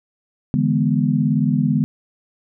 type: chord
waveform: sine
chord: E dominant seventh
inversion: third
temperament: equal with one note detuned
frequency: 146.83 / 164.81 / 206.8 / 246.9 Hz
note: D3 / E3 / G#3 / B3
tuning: 0 / 0 / -7 / 0 cents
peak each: -19 / -23 / -20 / -20 dBFS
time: 0.54-1.84 s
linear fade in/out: 0 ms
effects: none